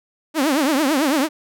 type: tone with vibrato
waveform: sawtooth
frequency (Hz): 288.9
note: D4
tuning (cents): -28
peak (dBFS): -12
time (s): 0.34-1.29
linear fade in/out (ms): 50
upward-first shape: triangle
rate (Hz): 9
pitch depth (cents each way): 240
effects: none